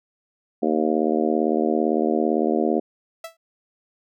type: harmonic tone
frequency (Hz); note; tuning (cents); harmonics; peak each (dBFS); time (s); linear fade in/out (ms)
77.78; D#2; 0; 3 / 4 / 5 / 6 / 7 / 8 / 9; -24 / -24 / -24 / -28 / -28 / -31 / -28; 0.62-2.8; 10
type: tone with exponential decay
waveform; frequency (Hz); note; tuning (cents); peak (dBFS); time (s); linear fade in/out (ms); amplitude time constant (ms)
sawtooth; 659.3; E5; 0; -25; 3.24-3.37; 5; 27
effects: none